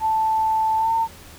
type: tone with pitch glide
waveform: sine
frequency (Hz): 880 to 905.3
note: A5 to A5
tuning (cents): 0 to +49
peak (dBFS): -17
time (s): 0-1.08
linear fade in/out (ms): 50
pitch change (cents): +49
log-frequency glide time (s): 0.77-0.91
effects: added 81 Hz sine -47 dBFS peak until 1.38 s + pink hiss -44 dBFS RMS until 1.38 s